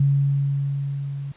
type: tone with level ramp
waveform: sine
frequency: 139.7 Hz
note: C#3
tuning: 14 cents sharp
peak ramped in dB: -14 to -28 dBFS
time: 0-1.32 s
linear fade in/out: 5 ms
effects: pink hiss -54 dBFS RMS until 1.36 s + resampled to 8000 Hz